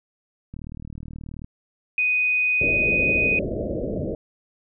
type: click train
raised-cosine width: 5 ms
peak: -24 dBFS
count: 36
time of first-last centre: 0.54-1.444 s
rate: 38.7 Hz
type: tone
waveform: sine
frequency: 2492 Hz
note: D#7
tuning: 2 cents sharp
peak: -18 dBFS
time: 1.98-3.39 s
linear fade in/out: 2 ms
type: low-pass noise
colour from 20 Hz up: white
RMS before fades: -27 dBFS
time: 2.61-4.15 s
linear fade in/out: 2 ms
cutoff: 630 Hz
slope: 96 dB/octave
effects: none